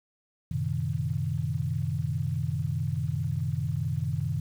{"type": "chord", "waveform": "sine", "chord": "F# diminished seventh", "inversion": "none", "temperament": "equal with one note detuned", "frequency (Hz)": [92.5, 112.64, 130.81, 155.56], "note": ["F#2", "A2", "C3", "Eb3"], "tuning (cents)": [0, 41, 0, 0], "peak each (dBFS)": [-33, -34, -31, -31], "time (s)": [0.51, 4.4], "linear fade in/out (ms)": 5, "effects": ["9-bit"]}